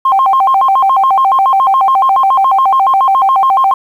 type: tone with vibrato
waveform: sine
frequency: 910 Hz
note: A#5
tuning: 42 cents flat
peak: -5 dBFS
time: 0.05-3.74 s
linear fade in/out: 5 ms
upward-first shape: square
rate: 7.1 Hz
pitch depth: 270 cents each way
effects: tanh soft clip ceiling -2 dBFS + 7-bit